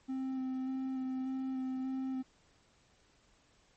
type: tone with vibrato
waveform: triangle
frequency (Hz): 261.6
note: C4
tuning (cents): 0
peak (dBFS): -32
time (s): 0.08-2.23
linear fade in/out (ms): 20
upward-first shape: square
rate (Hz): 1.7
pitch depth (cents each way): 11
effects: pink hiss -68 dBFS RMS until 3.76 s + MP3 32 kbps